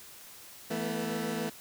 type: chord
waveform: 20% pulse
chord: E suspended fourth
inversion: none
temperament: equal with one note detuned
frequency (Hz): 164.81 / 220 / 243.7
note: E3 / A3 / B3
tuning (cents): 0 / 0 / -23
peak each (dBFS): -33 / -29 / -32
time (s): 0.7-1.5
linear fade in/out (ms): 10
effects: white hiss -50 dBFS RMS until 1.6 s